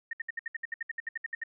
sine tone bursts, 1840 Hz, A#6, 23 cents flat, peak -31 dBFS, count 16, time 0.11-1.437 s, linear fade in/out 5 ms, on 22 ms, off 65 ms, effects none

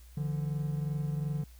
triangle tone pair together, 146.83 / 169.57 Hz, D3 / E3, 0 / +49 cents, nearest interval major second, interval 249 cents, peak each -29 / -35 dBFS, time 0.17-1.44 s, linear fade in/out 5 ms, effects added 60 Hz sine -50 dBFS peak until 1.59 s + white hiss -62 dBFS RMS until 1.59 s

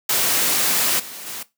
white noise with level steps, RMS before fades -19 / -35 / -31 dBFS, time 0.09-1.43 s, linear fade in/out 5 ms, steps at 0.99 / 1.26 s, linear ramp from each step 10 ms, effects noise-tail reverb RT60 0.2 s tail -17 dB re dry + high-pass 150 Hz 12 dB/octave

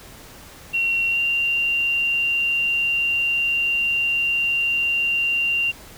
sine tone with pitch glide, 2740 to 2773 Hz, F7 to F7, -34 to -13 cents, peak -18 dBFS, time 0.73-5.72 s, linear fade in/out 20 ms, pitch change +21 cents, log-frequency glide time 1.1-1.18 s, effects pink hiss -43 dBFS RMS until 5.97 s

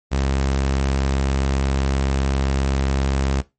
sawtooth tone, 67.6 Hz, C#2, 43 cents flat, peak -14 dBFS, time 0.11-3.42 s, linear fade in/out 20 ms, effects noise-tail reverb RT60 0.2 s tail -18 dB re dry + MP3 32 kbps

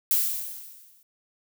violet noise with exponential decay, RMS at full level -20 dBFS, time 0.11-1.03 s, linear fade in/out 1 ms, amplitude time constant 200 ms, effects none

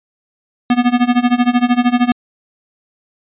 square tone with tremolo, 244.2 Hz, B3, 19 cents flat, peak -8 dBFS, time 0.7-2.12 s, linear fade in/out 2 ms, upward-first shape sine, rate 13 Hz, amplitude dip 90%, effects resampled to 8000 Hz

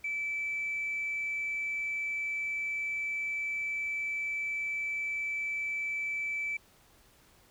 sine tone, 2315 Hz, D7, 25 cents flat, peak -30 dBFS, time 0.04-6.57 s, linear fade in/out 5 ms, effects tanh soft clip ceiling -27 dBFS + pink hiss -62 dBFS RMS until 7.5 s

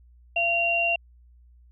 sine tone pair together, 682 / 2761 Hz, F5 / F7, -41 / -20 cents, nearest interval 2 octaves, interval 2421 cents, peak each -26 / -22 dBFS, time 0.36-0.96 s, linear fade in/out 5 ms, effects added 60 Hz sine -51 dBFS peak until 1.71 s

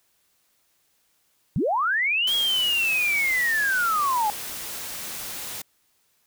sine linear two-way sweep, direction up then down, 110 to 3322 to 813 Hz, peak -20 dBFS, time 1.56-4.3 s, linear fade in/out 0 ms, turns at 2.34 s
white noise, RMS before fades -34 dBFS, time 2.27-5.62 s, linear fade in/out 5 ms
effects white hiss -67 dBFS RMS until 6.26 s

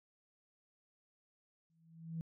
sine tone with exponential growth, 163.8 Hz, E3, 11 cents flat, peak -35 dBFS, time 1.7-2.21 s, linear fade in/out 0 ms, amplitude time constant 110 ms, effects tanh soft clip ceiling -32 dBFS

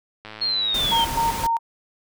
click train, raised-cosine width 0.3 ms, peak -21 dBFS, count 90, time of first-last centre 0.25-1.074 s, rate 108 Hz
sine linear sweep, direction down, 4308 to 3100 Hz, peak -20 dBFS, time 0.41-1.05 s, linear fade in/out 10 ms
pink noise, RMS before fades -29 dBFS, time 0.74-1.47 s, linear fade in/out 5 ms
sine tone with tremolo, 920 Hz, A#5, 23 cents flat, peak -18 dBFS, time 0.91-1.59 s, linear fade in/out 20 ms, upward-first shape square, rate 3.8 Hz, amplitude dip 70%
effects none

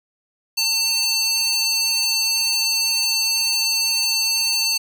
square tone with high-pass filter, 899 Hz, A5, 37 cents sharp, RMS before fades -20 dBFS, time 0.57-4.78 s, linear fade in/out 10 ms, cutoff 4000 Hz, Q 2.5, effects none

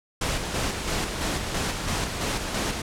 pink noise with tremolo, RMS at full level -26 dBFS, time 0.21-2.82 s, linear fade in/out 5 ms, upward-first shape square, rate 3 Hz, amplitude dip 40%, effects low-pass 9000 Hz 12 dB/octave

